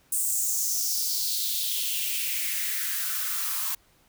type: noise with high-pass filter sweep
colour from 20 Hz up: blue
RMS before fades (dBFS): -28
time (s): 0.12-3.75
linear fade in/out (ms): 5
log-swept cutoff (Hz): 8600 to 990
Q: 3.6
effects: pink hiss -62 dBFS RMS until 4.08 s